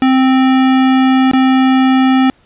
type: tone with dropouts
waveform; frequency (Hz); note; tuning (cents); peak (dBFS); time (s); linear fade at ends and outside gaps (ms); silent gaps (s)
square; 261.6; C4; 0; -8; 0.02-2.3; 1; 1.314-1.334
effects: pink hiss -51 dBFS RMS until 2.45 s + resampled to 8000 Hz

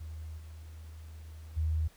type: tone with level steps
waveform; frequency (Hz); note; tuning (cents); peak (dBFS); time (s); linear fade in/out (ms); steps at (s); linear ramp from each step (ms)
sine; 78.9; D#2; +25; -39 / -44 / -27; 0-1.88; 10; 0.37 / 1.56; 20
effects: pink hiss -61 dBFS RMS until 1.96 s

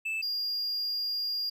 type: tone pair in turn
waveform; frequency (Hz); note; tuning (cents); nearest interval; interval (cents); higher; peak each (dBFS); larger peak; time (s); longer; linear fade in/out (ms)
triangle; 2632 / 4819; E7 / D8; -3 / +44; minor seventh; 1047; second; -28; neither; 0.05-0.22 / 0.22-1.5; second; 10
effects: none

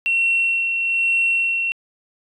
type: tone with tremolo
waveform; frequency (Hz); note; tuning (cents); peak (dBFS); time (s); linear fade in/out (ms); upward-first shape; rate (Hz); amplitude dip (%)
sine; 2722; F7; -45; -14; 0.06-1.72; 0; sine; 1.1; 40
effects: tanh soft clip ceiling -10 dBFS

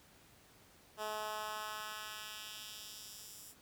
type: tone with high-pass filter sweep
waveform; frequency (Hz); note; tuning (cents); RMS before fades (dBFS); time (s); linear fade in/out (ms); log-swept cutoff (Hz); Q
10% pulse; 214; A3; -48; -45; 0.97-3.55; 50; 530 to 8400; 1.1
effects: pink hiss -63 dBFS RMS until 3.61 s + high-pass 60 Hz 12 dB/octave

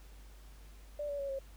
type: tone with pitch steps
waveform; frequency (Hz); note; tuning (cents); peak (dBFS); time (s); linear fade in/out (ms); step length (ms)
sine; 587.3 / 571.6 / 556.3 / 541.4; D5 / D5 / C#5 / C#5; 0 / -47 / +6 / -41; -35; 0.99-1.39; 5; 100
effects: added 50 Hz sine -51 dBFS peak until 1.56 s + pink hiss -62 dBFS RMS until 1.56 s

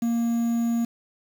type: tone with quantisation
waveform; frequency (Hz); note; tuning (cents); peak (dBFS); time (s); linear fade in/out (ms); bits
triangle; 233.2; A#3; +1; -19; 0.02-0.85; 5; 7
effects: none

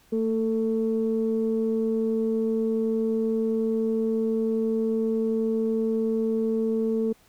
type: tone pair together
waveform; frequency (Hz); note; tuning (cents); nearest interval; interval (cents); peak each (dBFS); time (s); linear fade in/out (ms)
sine; 224.3 / 444.7; A3 / A4; +34 / +18; octave; 1184; -24 / -24; 0.12-7.13; 10
effects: tanh soft clip ceiling -15 dBFS + pink hiss -59 dBFS RMS until 7.28 s

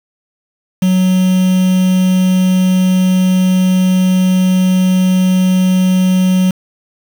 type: tone with quantisation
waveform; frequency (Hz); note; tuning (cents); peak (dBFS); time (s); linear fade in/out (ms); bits
triangle; 185; F#3; 0; -6; 0.82-6.51; 5; 4
effects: none

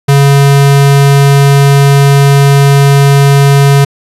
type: tone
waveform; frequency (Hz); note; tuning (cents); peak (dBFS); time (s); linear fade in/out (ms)
square; 140; C#3; +18; -3; 0.08-3.85; 10
effects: resampled to 32000 Hz

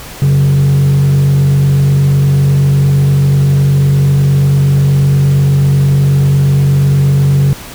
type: tone with frequency modulation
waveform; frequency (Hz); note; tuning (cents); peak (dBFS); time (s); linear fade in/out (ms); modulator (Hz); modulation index
sine; 139.4; C#3; +10; -3; 0.22-7.53; 0; 48.3; 0.4
effects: tanh soft clip ceiling -5 dBFS + pink hiss -29 dBFS RMS until 7.74 s

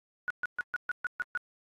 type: tone bursts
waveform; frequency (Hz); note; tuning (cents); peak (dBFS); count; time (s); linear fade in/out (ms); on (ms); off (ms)
sine; 1462; F#6; -21; -28; 8; 0.28-1.374; 0; 23; 130
effects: AAC 32 kbps

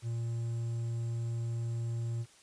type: tone with quantisation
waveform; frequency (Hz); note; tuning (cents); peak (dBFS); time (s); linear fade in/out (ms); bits
triangle; 116.54; A#2; 0; -30; 0.02-2.26; 50; 10
effects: white hiss -60 dBFS RMS until 2.42 s + resampled to 22050 Hz

